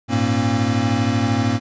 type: tone cluster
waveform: square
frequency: 102.3 / 115.2 / 232.4 / 269.6 Hz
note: G#2 / A#2 / A#3 / C#4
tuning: -26 / -20 / -5 / -48 cents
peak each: -23 dBFS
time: 0.08-1.6 s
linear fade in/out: 50 ms
effects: resampled to 16000 Hz